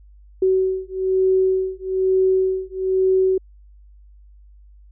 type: beating tone pair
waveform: sine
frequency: 376.5 / 377.6 Hz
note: F#4 / F#4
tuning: +30 / +35 cents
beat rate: 1.1 Hz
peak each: -19 dBFS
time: 0.42-3.38 s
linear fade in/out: 5 ms
effects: added 50 Hz sine -44 dBFS peak until 4.91 s